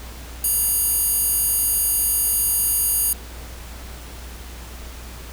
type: tone with high-pass filter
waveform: square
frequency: 950 Hz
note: A#5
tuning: 33 cents sharp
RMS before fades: -20 dBFS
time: 0.44-3.13 s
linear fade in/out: 2 ms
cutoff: 11000 Hz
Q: 1.8
effects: added 60 Hz sine -35 dBFS peak until 5.32 s + pink hiss -40 dBFS RMS until 5.32 s